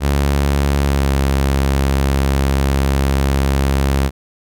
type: tone with pitch glide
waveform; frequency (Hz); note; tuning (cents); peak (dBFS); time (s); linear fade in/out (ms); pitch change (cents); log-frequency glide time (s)
sawtooth; 70.3 to 68.34; C#2 to C#2; +25 to -24; -9; 0-4.11; 50; -49; 0.83-1.12
effects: none